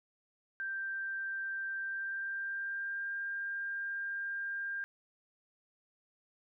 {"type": "tone with pitch glide", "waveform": "sine", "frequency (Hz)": [1573, 1598.6], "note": ["G6", "G6"], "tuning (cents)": [6, 33], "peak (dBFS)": -35, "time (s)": [0.6, 4.84], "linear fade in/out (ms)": 0, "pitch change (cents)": 27, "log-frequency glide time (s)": [1.77, 3.13], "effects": []}